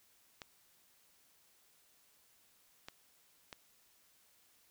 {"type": "clicks", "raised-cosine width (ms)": 0.2, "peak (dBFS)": -28, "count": 3, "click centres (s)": [0.418, 2.885, 3.528], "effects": ["white hiss -69 dBFS RMS until 4.7 s"]}